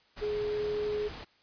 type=tone in noise; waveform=sine; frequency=420 Hz; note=G#4; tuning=19 cents sharp; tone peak=-29 dBFS; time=0.21-1.09 s; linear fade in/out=20 ms; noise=pink; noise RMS=-43 dBFS; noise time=0.16-1.25 s; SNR=+11 dB; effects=white hiss -65 dBFS RMS until 1.42 s + resampled to 11025 Hz